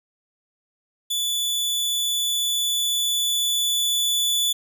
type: tone with level ramp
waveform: sawtooth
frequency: 3466 Hz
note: A7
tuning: 27 cents flat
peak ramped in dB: -19 to -16 dBFS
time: 1.1-4.53 s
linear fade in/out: 10 ms
effects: none